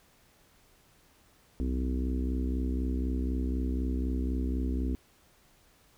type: harmonic tone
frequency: 64 Hz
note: C2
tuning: 38 cents flat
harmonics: 1 / 3 / 4 / 5 / 6 / 7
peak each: -29 / -40 / -34 / -40 / -44 / -48 dBFS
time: 1.6-4.95 s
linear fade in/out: 0 ms
effects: pink hiss -63 dBFS RMS until 5.97 s